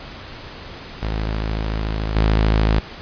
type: tone with level steps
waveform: sawtooth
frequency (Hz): 53.6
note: A1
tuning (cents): -45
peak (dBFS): -17 / -10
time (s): 1.02-2.8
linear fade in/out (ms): 10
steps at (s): 2.15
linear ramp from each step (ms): 10
effects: pink hiss -36 dBFS RMS until 3.01 s + resampled to 11025 Hz